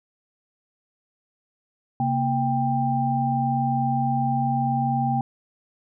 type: tone cluster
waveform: sine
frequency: 133.6 / 234.3 / 791 Hz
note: C3 / A#3 / G5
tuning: +36 / +9 / +15 cents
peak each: -25 / -26 / -23 dBFS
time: 2-5.21 s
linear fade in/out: 2 ms
effects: none